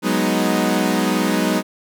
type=chord; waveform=sawtooth; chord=G# minor seventh; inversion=third; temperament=equal; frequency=185 / 207.7 / 246.9 / 311.1 Hz; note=F#3 / G#3 / B3 / D#4; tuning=0 / 0 / 0 / 0 cents; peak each=-18 dBFS; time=0.02-1.63 s; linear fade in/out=50 ms; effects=none